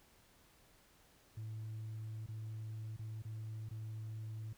sine tone with dropouts, 109.6 Hz, A2, 6 cents flat, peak -40 dBFS, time 1.37-4.53 s, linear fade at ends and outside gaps 5 ms, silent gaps 2.263-2.286 / 2.965-2.992 / 3.222-3.25 / 3.689-3.71 s, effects tanh soft clip ceiling -40 dBFS + pink hiss -67 dBFS RMS until 4.57 s

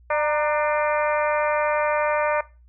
harmonic tone with a mistuned harmonic, 299 Hz, D4, 31 cents sharp, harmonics 2 / 3 / 4 / 5 / 6 / 7 / 8, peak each -22 / -26 / -28 / -30 / -32 / -33 / -34 dBFS, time 0.1-2.41 s, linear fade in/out 5 ms, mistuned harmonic 3, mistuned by +60 cents, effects noise-tail reverb RT60 0.3 s tail -19 dB re dry + added 60 Hz sine -49 dBFS peak until 2.68 s

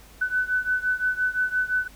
sine beating tone pair, 1500 / 1505.8 Hz, F#6 / F#6, +23 / +30 cents, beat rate 5.8 Hz, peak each -24 / -26 dBFS, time 0.21-1.88 s, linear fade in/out 10 ms, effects added 50 Hz sine -49 dBFS peak until 1.95 s + pink hiss -51 dBFS RMS until 1.95 s

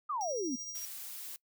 sine exponential sweep, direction down, 1280 to 236 Hz, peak -32 dBFS, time 0.09-0.56 s, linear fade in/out 10 ms
square tone with tremolo, 5700 Hz, F8, 34 cents sharp, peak -39 dBFS, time 0.21-0.85 s, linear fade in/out 0 ms, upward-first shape triangle, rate 13 Hz, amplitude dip 45%
blue noise, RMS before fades -44 dBFS, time 0.75-1.36 s, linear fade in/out 0 ms
effects noise-tail reverb RT60 0.1 s tail -22 dB re dry

